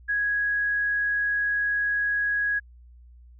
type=tone; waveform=sine; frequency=1661.2 Hz; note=G#6; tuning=in tune; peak=-22 dBFS; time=0.08-2.6 s; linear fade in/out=20 ms; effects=added 60 Hz sine -47 dBFS peak until 3.39 s